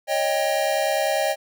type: tone cluster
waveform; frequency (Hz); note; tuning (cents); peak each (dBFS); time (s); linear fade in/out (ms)
square; 557 / 627 / 792; C#5 / D#5 / G5; +8 / +13 / +18; -26 / -24 / -26; 0.07-1.36; 50
effects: none